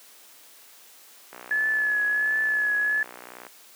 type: click train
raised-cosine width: 0.5 ms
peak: -25 dBFS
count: 132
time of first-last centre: 1.33-3.467 s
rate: 61.3 Hz
type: tone with vibrato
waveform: sine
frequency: 1711 Hz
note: A6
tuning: 49 cents flat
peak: -21 dBFS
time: 1.51-3.03 s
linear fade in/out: 2 ms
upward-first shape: triangle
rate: 1.4 Hz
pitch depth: 38 cents each way
effects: white hiss -51 dBFS RMS until 3.75 s + high-pass 300 Hz 12 dB/octave